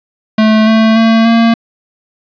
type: tone with pitch steps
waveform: square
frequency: 217.6 / 221.5 / 225.5 / 229.6 Hz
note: A3 / A3 / A3 / A#3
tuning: -19 / +12 / +43 / -26 cents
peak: -6 dBFS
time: 0.38-1.54 s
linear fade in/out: 5 ms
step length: 290 ms
effects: resampled to 11025 Hz + 7-bit